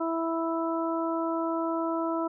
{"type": "harmonic tone", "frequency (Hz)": 329.2, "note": "E4", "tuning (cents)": -2, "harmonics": [1, 2, 3, 4], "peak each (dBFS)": [-29, -32, -34, -35], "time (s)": [0, 2.28], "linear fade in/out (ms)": 10, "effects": []}